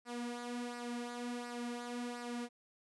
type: tone with flanger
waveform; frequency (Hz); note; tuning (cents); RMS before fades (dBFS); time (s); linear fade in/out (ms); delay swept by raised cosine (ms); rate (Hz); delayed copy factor
sawtooth; 241.3; B3; -40; -42; 0.05-2.49; 50; 0.29 to 3.79; 1.4; -0.6
effects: resampled to 24000 Hz